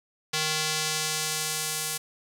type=tone with band-pass filter sweep; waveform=square; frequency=155.56 Hz; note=D#3; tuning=in tune; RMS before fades=-29 dBFS; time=0.33-1.98 s; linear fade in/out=10 ms; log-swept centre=4800 to 10000 Hz; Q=0.89; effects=none